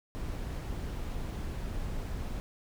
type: noise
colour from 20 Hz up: brown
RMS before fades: -36 dBFS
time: 0.15-2.4 s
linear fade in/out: 0 ms
effects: none